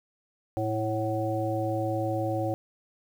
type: harmonic tone with a mistuned harmonic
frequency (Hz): 110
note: A2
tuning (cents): 0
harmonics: 1 / 3 / 5 / 7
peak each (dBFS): -31 / -31 / -31 / -33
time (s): 0.57-2.54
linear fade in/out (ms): 0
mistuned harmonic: 7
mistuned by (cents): -44
effects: 9-bit